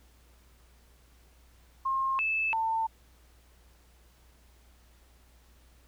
sine tone with pitch steps, 1068 / 2622 / 896 Hz, C6 / E7 / A5, +35 / -10 / +31 cents, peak -26 dBFS, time 1.85-2.87 s, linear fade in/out 10 ms, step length 340 ms, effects added 60 Hz sine -58 dBFS peak until 5.87 s + pink hiss -64 dBFS RMS until 5.87 s

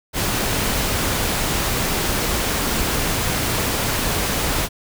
pink noise, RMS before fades -21 dBFS, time 0.13-4.69 s, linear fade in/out 50 ms, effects none

